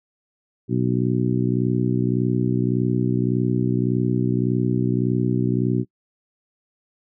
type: harmonic tone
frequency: 61.74 Hz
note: B1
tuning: in tune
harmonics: 2 / 3 / 4 / 5 / 6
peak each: -22 / -24 / -25 / -26 / -27 dBFS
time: 0.68-5.85 s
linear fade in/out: 50 ms
effects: noise-tail reverb RT60 0.1 s tail -26 dB re dry